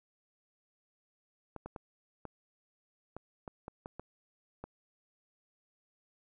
clicks, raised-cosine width 1 ms, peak -28 dBFS, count 10, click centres 1.563 / 1.66 / 1.762 / 2.253 / 3.166 / 3.478 / 3.681 / 3.859 / 3.996 / 4.64 s, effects none

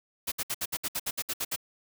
white noise bursts, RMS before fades -31 dBFS, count 12, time 0.27-1.562 s, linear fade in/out 10 ms, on 49 ms, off 64 ms, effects none

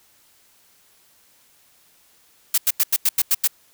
blue noise bursts, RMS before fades -17 dBFS, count 8, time 2.54-3.475 s, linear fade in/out 5 ms, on 39 ms, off 89 ms, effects white hiss -57 dBFS RMS until 3.73 s

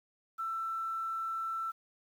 sine tone, 1334 Hz, E6, 20 cents sharp, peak -33 dBFS, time 0.38-1.72 s, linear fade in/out 20 ms, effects 10-bit

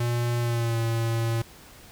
square tone with pitch glide, 119.5 to 114.76 Hz, A#2 to A#2, +43 to -27 cents, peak -24 dBFS, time 0-1.42 s, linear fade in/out 5 ms, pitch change -70 cents, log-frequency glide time 0.4-0.78 s, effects pink hiss -49 dBFS RMS until 1.91 s

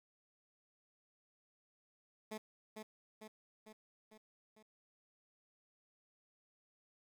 15% pulse tone with echo, 216.2 Hz, A3, 30 cents flat, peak -36 dBFS, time 2.31-2.38 s, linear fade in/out 10 ms, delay 450 ms, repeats 5, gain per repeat -4 dB, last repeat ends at 4.63 s, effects 13-bit

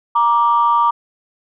sine tone pair together, 941.8 / 1174.7 Hz, A#5 / D6, +18 / 0 cents, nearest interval major third, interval 382 cents, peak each -13 dBFS, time 0.15-0.91 s, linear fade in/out 10 ms, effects tanh soft clip ceiling -4 dBFS

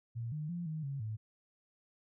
sine tone with pitch steps, 116.5 / 152.1 / 173.3 / 156.7 / 138.6 / 108.9 Hz, A#2 / D#3 / F3 / D#3 / C#3 / A2, -1 / -39 / -13 / +13 / 0 / -17 cents, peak -36 dBFS, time 0.15-1.17 s, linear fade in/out 20 ms, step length 170 ms, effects none

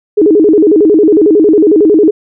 sine tone with vibrato, 363.5 Hz, F#4, 31 cents flat, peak -3 dBFS, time 0.17-2.11 s, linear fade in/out 10 ms, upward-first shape square, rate 11 Hz, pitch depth 240 cents each way, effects none

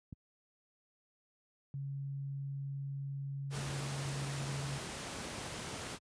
click, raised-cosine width 5 ms, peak -32 dBFS, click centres 0.127 s
sine tone, 138.59 Hz, C#3, in tune, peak -37 dBFS, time 1.74-4.78 s, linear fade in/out 0 ms
pink noise, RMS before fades -42 dBFS, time 3.5-5.99 s, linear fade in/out 50 ms
effects high-pass 80 Hz 12 dB/octave + resampled to 22050 Hz

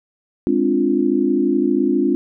sine chord, D half-diminished seventh, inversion second, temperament equal, 207.7 / 261.6 / 293.7 / 349.2 Hz, Ab3 / C4 / D4 / F4, 0 / 0 / 0 / 0 cents, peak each -23 / -19 / -19 / -19 dBFS, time 0.47-2.15 s, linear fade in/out 0 ms, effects none

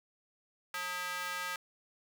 square tone with high-pass filter, 179.8 Hz, F#3, 49 cents flat, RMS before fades -38 dBFS, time 0.74-1.56 s, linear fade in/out 2 ms, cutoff 1400 Hz, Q 1.8, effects 10-bit

